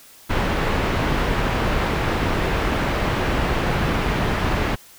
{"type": "low-pass noise", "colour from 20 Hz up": "pink", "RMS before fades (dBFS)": -21, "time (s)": [0.29, 4.76], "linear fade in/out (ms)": 20, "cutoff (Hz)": 2400, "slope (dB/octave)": 12, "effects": ["white hiss -47 dBFS RMS until 4.98 s"]}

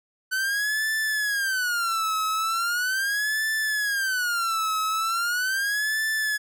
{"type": "tone with vibrato", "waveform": "45% pulse", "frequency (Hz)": 1504, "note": "F#6", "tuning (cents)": 28, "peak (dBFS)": -23, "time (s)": [0.31, 6.38], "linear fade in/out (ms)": 20, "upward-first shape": "sine", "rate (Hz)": 0.39, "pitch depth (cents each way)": 270, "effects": []}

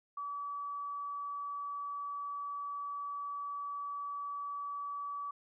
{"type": "tone", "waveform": "sine", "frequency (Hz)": 1146, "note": "D6", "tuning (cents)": -43, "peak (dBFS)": -37, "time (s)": [0.17, 5.31], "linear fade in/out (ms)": 5, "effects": []}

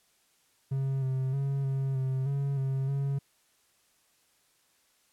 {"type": "tone with pitch steps", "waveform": "triangle", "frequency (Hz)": [135.1, 131.5, 138, 135.2, 131.8, 139.4, 134.3, 138.7], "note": ["C#3", "C3", "C#3", "C#3", "C3", "C#3", "C3", "C#3"], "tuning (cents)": [-44, 9, -7, -43, 13, 10, 46, 1], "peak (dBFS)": -25, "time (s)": [0.71, 3.19], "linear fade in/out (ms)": 10, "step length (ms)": 310, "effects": ["white hiss -68 dBFS RMS until 5.12 s", "low-pass 12000 Hz 12 dB/octave"]}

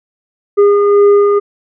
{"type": "tone with frequency modulation", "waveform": "sine", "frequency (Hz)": 407, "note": "G#4", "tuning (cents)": -35, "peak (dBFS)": -5, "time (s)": [0.57, 1.4], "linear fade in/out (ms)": 20, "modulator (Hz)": 812, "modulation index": 0.46, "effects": []}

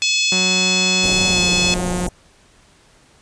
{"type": "harmonic tone", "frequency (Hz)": 857, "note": "A5", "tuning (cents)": -46, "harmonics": [3, 4, 5, 6, 7, 8, 9], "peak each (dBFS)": [-19, -21, -23, -25, -26, -27, -28], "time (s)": [0.02, 1.74], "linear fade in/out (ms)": 0}
{"type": "tone with pitch glide", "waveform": "sawtooth", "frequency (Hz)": [185, 179.32], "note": ["F#3", "F3"], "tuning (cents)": [0, 46], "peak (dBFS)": -17, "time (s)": [0.32, 2.07], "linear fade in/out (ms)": 2, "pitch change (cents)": -54, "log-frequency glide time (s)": [1.27, 1.41]}
{"type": "band-stop noise", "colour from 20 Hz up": "pink", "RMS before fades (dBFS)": -25, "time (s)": [1.03, 2.09], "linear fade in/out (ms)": 5, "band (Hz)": [920, 6000], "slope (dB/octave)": 96}
{"effects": ["pink hiss -52 dBFS RMS until 3.21 s", "resampled to 22050 Hz"]}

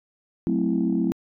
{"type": "chord", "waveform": "sine", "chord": "F# half-diminished seventh", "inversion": "none", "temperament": "equal", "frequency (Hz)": [185, 220, 261.6, 329.6], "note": ["F#3", "A3", "C4", "E4"], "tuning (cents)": [0, 0, 0, 0], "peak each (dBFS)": -25, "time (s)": [0.47, 1.12], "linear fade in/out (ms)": 0, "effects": ["tanh soft clip ceiling -12 dBFS"]}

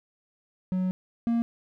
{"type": "tone pair in turn", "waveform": "triangle", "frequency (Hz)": [184.9, 233], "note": ["F#3", "A#3"], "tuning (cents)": [-1, -1], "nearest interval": "major third", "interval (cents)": 400, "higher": "second", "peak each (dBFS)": [-22, -20], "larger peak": "second", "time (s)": [[0.72, 0.91], [1.27, 1.42]], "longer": "first", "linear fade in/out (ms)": 0, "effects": []}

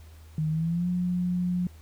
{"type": "tone with pitch glide", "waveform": "sine", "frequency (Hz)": [155.56, 178.69], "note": ["D#3", "F3"], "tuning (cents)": [0, 40], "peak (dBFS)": -24, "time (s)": [0.38, 1.67], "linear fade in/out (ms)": 2, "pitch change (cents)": 240, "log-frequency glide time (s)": [0.5, 0.88], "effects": ["added 79 Hz sine -46 dBFS peak until 1.81 s", "pink hiss -58 dBFS RMS until 1.81 s"]}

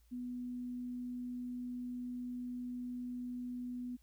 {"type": "tone", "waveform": "sine", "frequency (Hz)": 246.9, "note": "B3", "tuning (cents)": 0, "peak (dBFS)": -39, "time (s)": [0.11, 3.97], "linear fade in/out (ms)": 20, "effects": ["added 57 Hz sine -64 dBFS peak until 4.02 s", "white hiss -75 dBFS RMS until 4.02 s"]}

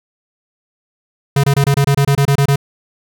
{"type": "tone bursts", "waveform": "square", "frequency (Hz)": 140, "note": "C#3", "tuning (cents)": 18, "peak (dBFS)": -10, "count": 12, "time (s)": [1.36, 2.559], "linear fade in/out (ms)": 5, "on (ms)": 77, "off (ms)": 25, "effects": []}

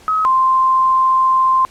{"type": "tone pair in turn", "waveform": "sine", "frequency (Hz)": [1275, 1045.7], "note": ["D#6", "C6"], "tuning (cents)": [42, -1], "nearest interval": "minor third", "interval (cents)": 343, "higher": "first", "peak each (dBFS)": [-13, -10], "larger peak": "second", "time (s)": [[0.08, 0.25], [0.25, 1.65]], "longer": "second", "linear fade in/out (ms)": 0, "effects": ["pink hiss -45 dBFS RMS until 1.7 s", "low-pass 10000 Hz 12 dB/octave"]}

